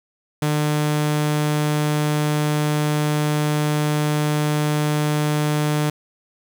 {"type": "tone", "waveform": "sawtooth", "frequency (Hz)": 150, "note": "D3", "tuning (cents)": 37, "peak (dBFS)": -14, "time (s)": [0.42, 5.9], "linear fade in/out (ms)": 5, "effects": ["7-bit"]}